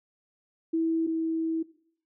sine tone pair in turn, 326.3 / 324.5 Hz, E4 / E4, -18 / -27 cents, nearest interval unison, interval 9 cents, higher first, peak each -23 / -25 dBFS, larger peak first, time 0.73-1.07 / 1.07-1.63 s, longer second, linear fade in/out 10 ms, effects noise-tail reverb RT60 0.6 s tail -19 dB re dry

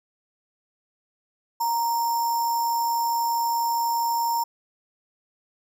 sine tone with sample-and-hold, 932.3 Hz, A#5, in tune, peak -21 dBFS, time 1.6-4.44 s, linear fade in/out 10 ms, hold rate 6300 Hz, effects none

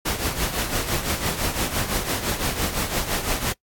pink noise with tremolo, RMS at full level -22 dBFS, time 0.05-3.53 s, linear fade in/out 10 ms, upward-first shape triangle, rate 5.9 Hz, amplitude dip 70%, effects noise-tail reverb RT60 0.1 s tail -22 dB re dry + AAC 64 kbps

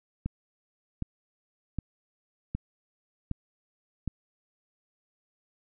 click train, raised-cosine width 5 ms, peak -18 dBFS, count 6, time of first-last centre 0.26-4.077 s, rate 1.31 Hz, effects none

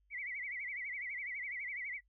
sine tone with vibrato, 2119 Hz, C7, 21 cents sharp, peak -39 dBFS, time 0.1-2.01 s, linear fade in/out 50 ms, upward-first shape sine, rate 12 Hz, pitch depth 150 cents each way, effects noise-tail reverb RT60 0.1 s tail -22 dB re dry + added 50 Hz sine -70 dBFS peak until 2.08 s

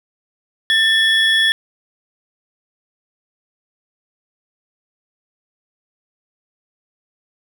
triangle tone pair together, 1784 / 3371 Hz, A6 / G#7, +23 / +25 cents, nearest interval major seventh, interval 1102 cents, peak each -13 dBFS, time 0.7-1.52 s, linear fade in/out 0 ms, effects none

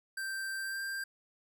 square tone with pitch glide, 1568 to 1583.5 Hz, G6 to G6, 0 to +17 cents, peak -36 dBFS, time 0.17-1.04 s, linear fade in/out 5 ms, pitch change +17 cents, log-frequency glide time 0.56-0.82 s, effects none

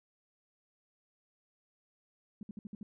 sine tone bursts, 207.6 Hz, G#3, in tune, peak -40 dBFS, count 6, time 2.41-2.83 s, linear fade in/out 2 ms, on 20 ms, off 60 ms, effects none

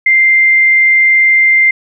sine tone, 2093 Hz, C7, in tune, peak -5 dBFS, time 0.06-1.71 s, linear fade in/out 5 ms, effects none

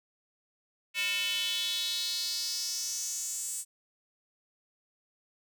square tone with high-pass filter sweep, 201.2 Hz, G3, 45 cents sharp, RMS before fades -33 dBFS, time 0.94-3.65 s, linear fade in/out 50 ms, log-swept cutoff 2500 to 8200 Hz, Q 4.4, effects none

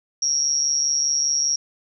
sine tone with amplitude modulation, 5630 Hz, F8, 13 cents sharp, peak -14 dBFS, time 0.22-1.56 s, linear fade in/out 5 ms, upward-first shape sine, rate 145 Hz, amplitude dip 95%, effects none

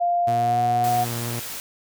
sine tone with pitch glide, 698.5 to 726.5 Hz, F5 to F#5, 0 to -32 cents, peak -18 dBFS, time 0-1.05 s, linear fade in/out 20 ms, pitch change +68 cents, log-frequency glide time 0.27-0.6 s
sawtooth tone, 118.2 Hz, A#2, 24 cents sharp, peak -23 dBFS, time 0.27-1.4 s, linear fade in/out 10 ms
white noise, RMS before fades -33 dBFS, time 0.84-1.6 s, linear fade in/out 0 ms
effects none

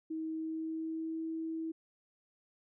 sine tone with pitch glide, 318.7 to 323.5 Hz, D#4 to E4, +42 to -32 cents, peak -35 dBFS, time 0.1-1.72 s, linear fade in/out 10 ms, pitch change +26 cents, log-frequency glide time 0.33-1.24 s, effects none

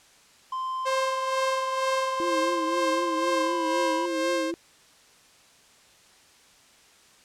triangle tone with pitch glide, 1040 to 985 Hz, C6 to B5, -11 to -5 cents, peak -26 dBFS, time 0.52-4.06 s, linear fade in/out 5 ms, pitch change -94 cents, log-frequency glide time 3.34-3.69 s
sawtooth tone with tremolo, 530 Hz, C5, 22 cents sharp, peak -20 dBFS, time 0.85-4.52 s, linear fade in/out 20 ms, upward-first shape sine, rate 2.1 Hz, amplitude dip 55%
sine tone with vibrato, 333.2 Hz, E4, 19 cents sharp, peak -28 dBFS, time 2.2-4.54 s, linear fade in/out 0 ms, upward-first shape triangle, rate 3.9 Hz, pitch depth 86 cents each way
effects white hiss -56 dBFS RMS until 7.24 s + low-pass 8000 Hz 12 dB/octave

